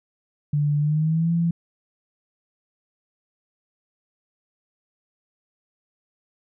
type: tone with pitch glide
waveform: sine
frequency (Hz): 146.83 to 168.66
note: D3 to E3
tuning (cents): 0 to +40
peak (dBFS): -18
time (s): 0.53-1.51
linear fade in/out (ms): 5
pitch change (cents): +240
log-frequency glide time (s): 0.79-1.32
effects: none